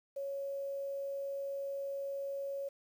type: tone with quantisation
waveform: sine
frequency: 554.4 Hz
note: C#5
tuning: in tune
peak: -36 dBFS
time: 0.16-2.69 s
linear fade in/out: 10 ms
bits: 10
effects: none